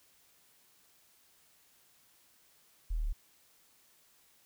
sine linear sweep, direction down, 41.2 to 34.77 Hz, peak -30 dBFS, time 2.9-3.13 s, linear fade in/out 10 ms, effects white hiss -66 dBFS RMS until 4.45 s

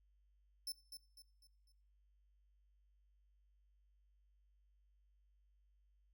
sawtooth tone with echo, 5290 Hz, E8, 5 cents sharp, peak -39 dBFS, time 0.67-0.72 s, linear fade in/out 2 ms, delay 250 ms, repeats 4, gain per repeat -8 dB, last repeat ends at 1.72 s, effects noise-tail reverb RT60 0.5 s tail -19 dB re dry + added 50 Hz sine -70 dBFS peak until 6.13 s

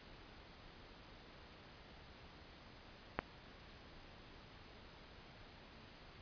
click, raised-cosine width 0.5 ms, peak -19 dBFS, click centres 3.19 s, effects pink hiss -58 dBFS RMS until 6.21 s + resampled to 11025 Hz

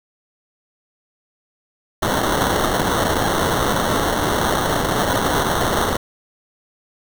blue noise with sample-and-hold, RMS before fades -19 dBFS, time 2.02-5.97 s, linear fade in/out 5 ms, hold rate 2450 Hz, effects none

